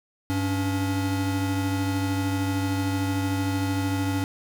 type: tone pair together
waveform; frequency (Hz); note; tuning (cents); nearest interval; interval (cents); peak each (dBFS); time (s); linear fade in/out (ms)
square; 98.4 / 282; G2 / C#4; +7 / +30; octave + tritone; 1823; -27; 0.3-4.24; 0
effects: none